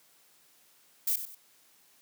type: noise with echo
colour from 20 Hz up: violet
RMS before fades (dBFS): -28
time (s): 1.07-1.16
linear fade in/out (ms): 5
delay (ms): 95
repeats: 2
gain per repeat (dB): -10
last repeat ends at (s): 1.35
effects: white hiss -63 dBFS RMS until 2.01 s + high-pass 150 Hz 12 dB/octave